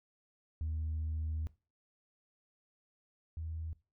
sine tone pair in turn, 78.6 / 80.53 Hz, D#2 / E2, +18 / -40 cents, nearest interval unison, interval 42 cents, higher second, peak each -32 / -37 dBFS, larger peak first, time 0.61-1.47 / 3.37-3.73 s, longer first, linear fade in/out 0 ms, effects noise-tail reverb RT60 0.3 s tail -20 dB re dry + tanh soft clip ceiling -31 dBFS

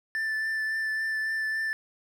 triangle tone with vibrato, 1765 Hz, A6, 5 cents sharp, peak -25 dBFS, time 0.15-1.73 s, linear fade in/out 0 ms, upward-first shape triangle, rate 3.6 Hz, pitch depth 16 cents each way, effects none

